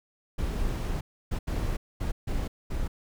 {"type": "noise bursts at uneven times", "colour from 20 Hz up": "brown", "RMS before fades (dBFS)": -29, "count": 6, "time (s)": [[0.38, 1.01], [1.31, 1.39], [1.47, 1.77], [2, 2.12], [2.27, 2.48], [2.7, 2.88]], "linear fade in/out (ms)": 10, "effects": []}